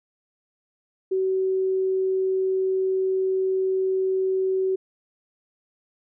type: tone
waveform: sine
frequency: 378.6 Hz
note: F#4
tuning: 40 cents sharp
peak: -20 dBFS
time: 1.11-4.76 s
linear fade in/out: 10 ms
effects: none